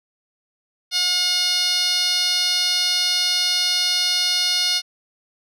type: tone with band-pass filter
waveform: 10% pulse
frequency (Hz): 720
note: F#5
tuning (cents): -47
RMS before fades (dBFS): -20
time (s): 0.91-4.82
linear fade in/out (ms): 50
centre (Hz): 5000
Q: 2.4
effects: none